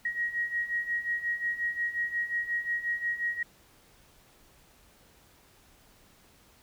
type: beating tone pair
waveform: sine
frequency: 1890 / 1895.6 Hz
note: A#6 / A#6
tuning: +23 / +28 cents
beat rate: 5.6 Hz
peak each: -34 / -30 dBFS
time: 0.05-3.43 s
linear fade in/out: 5 ms
effects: pink hiss -60 dBFS RMS until 6.62 s